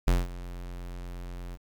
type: tone with ADSR envelope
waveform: square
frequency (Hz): 44.19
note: F1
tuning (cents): +21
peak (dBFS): -19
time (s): 0.07-1.58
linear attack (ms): 10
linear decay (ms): 190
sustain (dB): -19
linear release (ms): 42
effects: 9-bit